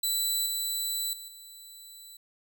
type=tone with level steps; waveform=15% pulse; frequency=3980 Hz; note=B7; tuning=13 cents sharp; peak=-19 / -22 / -34 / -39 dBFS; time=0.03-2.17 s; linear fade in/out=5 ms; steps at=0.46 / 1.13 / 1.28 s; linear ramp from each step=2 ms; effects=none